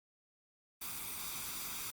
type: noise with comb filter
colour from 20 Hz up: white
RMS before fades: -42 dBFS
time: 0.81-1.91 s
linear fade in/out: 10 ms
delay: 0.84 ms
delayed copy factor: +0.55
effects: Opus 32 kbps